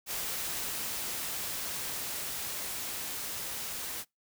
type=noise with level ramp; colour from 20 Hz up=white; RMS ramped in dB=-35 to -38 dBFS; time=0.06-4.05 s; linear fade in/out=50 ms; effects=noise-tail reverb RT60 0.2 s tail -26 dB re dry